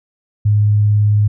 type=tone with vibrato; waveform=sine; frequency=104.5 Hz; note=G#2; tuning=11 cents sharp; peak=-9 dBFS; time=0.45-1.28 s; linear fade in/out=10 ms; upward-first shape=triangle; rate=18 Hz; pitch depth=10 cents each way; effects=none